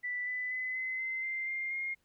sine tone with pitch steps, 1975.5 / 1997.3 / 2019 / 2042 / 2064 / 2087 / 2110 / 2133 Hz, B6 / B6 / B6 / C7 / C7 / C7 / C7 / C7, 0 / +19 / +38 / -43 / -24 / -5 / +14 / +33 cents, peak -33 dBFS, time 0.03-1.95 s, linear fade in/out 20 ms, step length 240 ms, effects pink hiss -75 dBFS RMS until 2.04 s

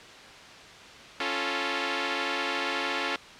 5% pulse chord, Db augmented, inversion none, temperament equal, 277.2 / 349.2 / 440 Hz, Db4 / F4 / A4, 0 / 0 / 0 cents, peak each -20 dBFS, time 1.2-3.16 s, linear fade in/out 2 ms, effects white hiss -46 dBFS RMS until 3.39 s + low-pass 4000 Hz 12 dB/octave

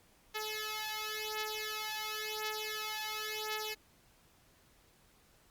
5% pulse beating tone pair, 429.9 / 430.84 Hz, A4 / A4, -40 / -36 cents, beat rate 0.94 Hz, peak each -28 / -29 dBFS, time 0.34-3.75 s, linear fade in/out 20 ms, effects pink hiss -66 dBFS RMS until 5.5 s + Opus 48 kbps

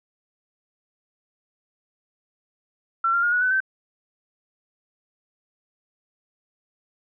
sine tone with pitch steps, 1350 / 1387.2 / 1425.3 / 1464.6 / 1504.9 / 1546.3 Hz, E6 / F6 / F6 / F#6 / F#6 / G6, +41 / -12 / +35 / -18 / +29 / -24 cents, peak -18 dBFS, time 3.04-3.604 s, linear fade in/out 5 ms, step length 94 ms, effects none

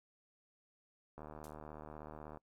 click train, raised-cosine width 1 ms, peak -35 dBFS, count 92, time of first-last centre 1.18-2.373 s, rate 76.3 Hz
blue noise with exponential decay, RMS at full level -50 dBFS, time 1.44-1.56 s, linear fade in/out 1 ms, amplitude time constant 24 ms
effects noise-tail reverb RT60 0.1 s tail -24 dB re dry + low-pass 11000 Hz 12 dB/octave

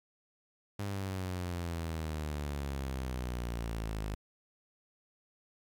sawtooth exponential sweep, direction down, 101.7 to 51.6 Hz, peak -31 dBFS, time 0.79-4.15 s, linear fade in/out 5 ms, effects 11-bit

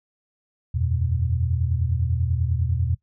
sine chord, E suspended second, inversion none, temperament equal with one note detuned, 82.41 / 92.5 / 121.14 Hz, E2 / F#2 / B2, 0 / 0 / -33 cents, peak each -23 / -27 / -25 dBFS, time 0.74-2.95 s, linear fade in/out 10 ms, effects noise-tail reverb RT60 0.1 s tail -18 dB re dry

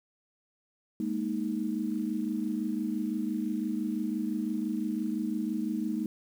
sine chord, Ab suspended second, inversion none, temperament just, 207.7 / 233.6 / 311.5 Hz, Ab3 / Bb3 / Eb4, 0 / +4 / +2 cents, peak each -33 dBFS, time 1-6.06 s, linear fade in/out 2 ms, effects 9-bit

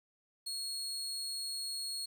30% pulse tone, 4311 Hz, C#8, 49 cents flat, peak -34 dBFS, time 0.46-2.06 s, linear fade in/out 10 ms, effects 11-bit

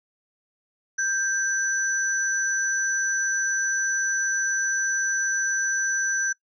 sine tone pair together, 1577 / 5958 Hz, G6 / F#8, +10 / +11 cents, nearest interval octave + major seventh, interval 2301 cents, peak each -24 / -26 dBFS, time 0.98-6.33 s, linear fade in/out 10 ms, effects noise-tail reverb RT60 0.1 s tail -19 dB re dry

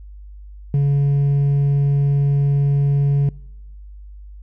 triangle tone with hard clipping, 141.2 Hz, C#3, 32 cents sharp, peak -12 dBFS, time 0.74-3.29 s, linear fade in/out 2 ms, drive 1 dB, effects noise-tail reverb RT60 1.0 s tail -24 dB re dry + added 50 Hz sine -35 dBFS peak until 4.42 s

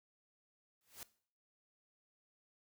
white noise with exponential growth, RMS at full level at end -45 dBFS, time 0.81-1.03 s, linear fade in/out 1 ms, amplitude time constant 46 ms, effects noise-tail reverb RT60 0.5 s tail -18 dB re dry

